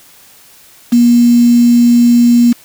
sine tone with quantisation, 239.1 Hz, A#3, 44 cents sharp, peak -4 dBFS, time 0.92-2.53 s, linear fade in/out 10 ms, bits 4, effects white hiss -42 dBFS RMS until 2.64 s

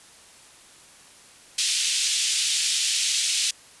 pink band-pass noise, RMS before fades -24 dBFS, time 1.58-3.51 s, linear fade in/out 5 ms, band 2900 to 9400 Hz, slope 24 dB/octave, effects white hiss -50 dBFS RMS until 3.8 s + resampled to 24000 Hz

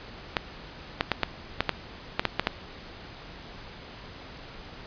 clicks, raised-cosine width 0.3 ms, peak -6 dBFS, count 10, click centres 0.368 / 1.009 / 1.117 / 1.233 / 1.606 / 1.693 / 2.195 / 2.253 / 2.396 / 2.471 s, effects pink hiss -44 dBFS RMS until 4.86 s + resampled to 11025 Hz

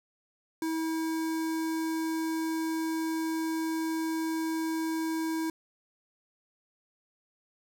square tone with notch filter, 322.2 Hz, E4, 39 cents flat, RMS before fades -31 dBFS, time 0.62-5.5 s, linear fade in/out 2 ms, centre 3000 Hz, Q 1.8, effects none

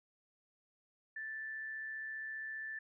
sine tone with amplitude modulation, 1760 Hz, A6, in tune, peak -39 dBFS, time 1.16-2.79 s, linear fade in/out 5 ms, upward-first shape sine, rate 135 Hz, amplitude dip 30%, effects none

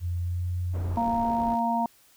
sine tone with pitch glide, 87.31 to 89.2 Hz, F2 to F2, 0 to +37 cents, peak -26 dBFS, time 0-1 s, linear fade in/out 50 ms, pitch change +37 cents, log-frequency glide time 0.18-0.5 s
pink low-pass noise, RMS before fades -38 dBFS, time 0.73-1.56 s, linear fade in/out 20 ms, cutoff 810 Hz, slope 12 dB/octave
click train, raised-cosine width 0.2 ms, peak -35 dBFS, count 38, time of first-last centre 0.96-1.588 s, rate 58.9 Hz
harmonic tone, 232.5 Hz, A#3, 4 cents flat, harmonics 1 / 3 / 4, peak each -28 / -28 / -26 dBFS, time 0.97-1.86 s, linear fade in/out 2 ms
effects white hiss -59 dBFS RMS until 2.16 s

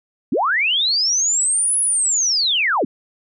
sine linear two-way sweep, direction up then down, 181.9 to 10480 to 181.9 Hz, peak -15 dBFS, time 0.32-2.85 s, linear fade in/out 5 ms, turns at 1.8 s, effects none

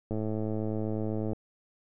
click train, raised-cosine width 2 ms, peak -20 dBFS, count 133, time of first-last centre 0.11-1.332 s, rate 108 Hz, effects none

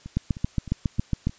two click trains, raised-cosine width 5 ms, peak -10 / -24 dBFS, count 9 / 5, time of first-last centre 0.17-1.27 / 0.06-1.295 s, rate 7.27 / 3.24 Hz, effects white hiss -54 dBFS RMS until 1.38 s + resampled to 16000 Hz

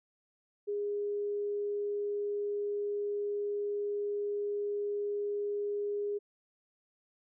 sine tone, 410.3 Hz, G#4, 21 cents flat, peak -31 dBFS, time 0.67-6.19 s, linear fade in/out 20 ms, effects none

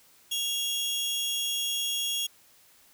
sawtooth tone pair together, 2794 / 3323 Hz, F7 / G#7, 0 / 0 cents, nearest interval minor third, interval 300 cents, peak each -33 / -25 dBFS, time 0.31-2.27 s, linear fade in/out 10 ms, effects white hiss -59 dBFS RMS until 2.93 s

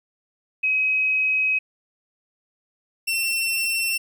sine / sawtooth tone pair in turn, 2539 / 2703 Hz, D#7 / E7, +34 / +43 cents, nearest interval minor second, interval 109 cents, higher second, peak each -18 / -18 dBFS, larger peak neither, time 0.63-1.59 / 3.07-3.98 s, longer first, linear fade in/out 10 ms, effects 10-bit

